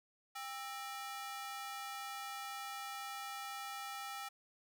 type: ring-modulated tone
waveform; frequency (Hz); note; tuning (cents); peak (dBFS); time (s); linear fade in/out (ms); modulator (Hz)
sawtooth; 1058; C6; +19; -36; 0.35-4.29; 10; 260
effects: none